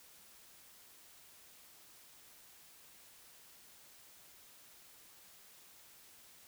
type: silence
effects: white hiss -60 dBFS RMS until 6.47 s